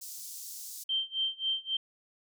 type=high-pass noise; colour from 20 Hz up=pink; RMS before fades=-43 dBFS; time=0.01-0.84 s; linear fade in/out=10 ms; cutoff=5300 Hz; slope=24 dB/octave
type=tone with tremolo; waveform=sine; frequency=3136 Hz; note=G7; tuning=in tune; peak=-26 dBFS; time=0.89-1.77 s; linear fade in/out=5 ms; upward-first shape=sine; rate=3.7 Hz; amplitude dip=95%
effects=none